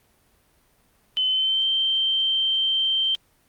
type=tone with pitch glide; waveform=sine; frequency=3044 to 3131 Hz; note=F#7 to G7; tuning=+48 to -3 cents; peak=-19 dBFS; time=1.17-3.15 s; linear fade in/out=0 ms; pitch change=+49 cents; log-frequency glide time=1.27-1.66 s; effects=pink hiss -62 dBFS RMS until 3.48 s + Opus 32 kbps